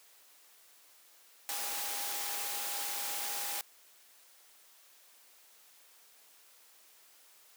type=tone in noise; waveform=sine; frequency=813 Hz; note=G#5; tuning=37 cents flat; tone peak=-46 dBFS; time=1.49-3.61 s; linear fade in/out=0 ms; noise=white; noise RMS=-37 dBFS; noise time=1.49-3.61 s; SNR=-12 dB; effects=white hiss -61 dBFS RMS until 7.56 s + high-pass 400 Hz 12 dB/octave